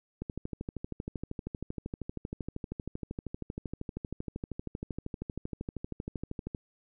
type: click train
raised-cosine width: 3 ms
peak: -23 dBFS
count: 82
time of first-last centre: 0.22-6.548 s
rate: 12.8 Hz
effects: none